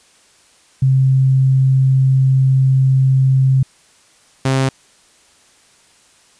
sine / sawtooth tone pair in turn, 132.6 / 133.13 Hz, C3 / C3, +23 / +30 cents, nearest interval unison, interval 7 cents, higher second, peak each -9 dBFS, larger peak neither, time 0.82-3.63 / 4.45-4.69 s, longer first, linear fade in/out 5 ms, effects white hiss -51 dBFS RMS until 6.39 s + resampled to 22050 Hz

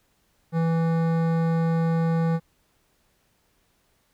sine tone with hard clipping, 164.81 Hz, E3, in tune, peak -22 dBFS, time 0.52-2.4 s, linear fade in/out 50 ms, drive 15 dB, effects pink hiss -67 dBFS RMS until 4.13 s

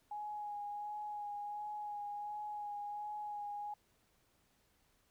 sine tone with vibrato, 830.6 Hz, G#5, in tune, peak -40 dBFS, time 0.11-3.74 s, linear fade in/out 5 ms, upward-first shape sine, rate 1.4 Hz, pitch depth 18 cents each way, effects pink hiss -74 dBFS RMS until 5.1 s

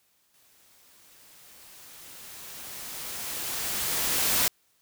white noise with exponential growth, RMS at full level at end -23 dBFS, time 0.34-4.48 s, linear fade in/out 1 ms, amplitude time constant 900 ms, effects white hiss -68 dBFS RMS until 4.81 s

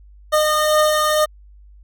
25% pulse beating tone pair, 611 / 613.1 Hz, D#5 / D#5, -32 / -26 cents, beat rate 2.1 Hz, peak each -11 / -18 dBFS, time 0.32-1.26 s, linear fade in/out 20 ms, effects added 50 Hz sine -42 dBFS peak until 1.83 s

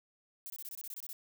violet noise bursts, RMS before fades -44 dBFS, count 11, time 0.46-1.129 s, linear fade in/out 0 ms, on 39 ms, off 24 ms, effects none

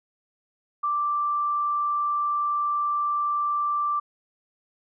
sine tone, 1174.7 Hz, D6, in tune, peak -22 dBFS, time 0.83-4 s, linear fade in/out 10 ms, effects none

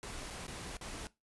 pink noise with dropouts, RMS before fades -44 dBFS, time 0.03-1.07 s, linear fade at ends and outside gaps 0 ms, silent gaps 0.303-0.307 / 0.467-0.48 / 0.769-0.812 s, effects noise-tail reverb RT60 0.2 s tail -18 dB re dry + resampled to 24000 Hz

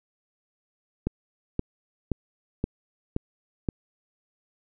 click train, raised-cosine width 3 ms, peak -12 dBFS, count 6, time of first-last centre 1.07-3.688 s, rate 1.91 Hz, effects none

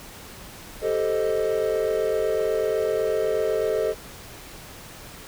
triangle chord, A half-diminished seventh, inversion third, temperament equal, 392 / 440 / 523.3 / 622.3 Hz, G4 / A4 / C5 / Eb5, 0 / 0 / 0 / 0 cents, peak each -27 / -22 / -27 / -25 dBFS, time 0.81-3.95 s, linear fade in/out 50 ms, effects pink hiss -42 dBFS RMS until 5.27 s

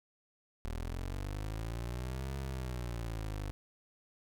25% pulse linear two-way sweep, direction up then down, 38.52 to 68.1 to 49.37 Hz, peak -33 dBFS, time 0.65-3.51 s, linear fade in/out 0 ms, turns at 2.36 s, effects none

